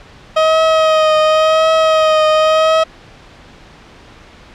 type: tone with vibrato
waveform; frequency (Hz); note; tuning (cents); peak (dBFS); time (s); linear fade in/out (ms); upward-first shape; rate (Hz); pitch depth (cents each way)
30% pulse; 630; D#5; +21; -6; 0.36-2.84; 10; triangle; 0.92; 31
effects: pink hiss -40 dBFS RMS until 4.54 s + low-pass 4000 Hz 12 dB/octave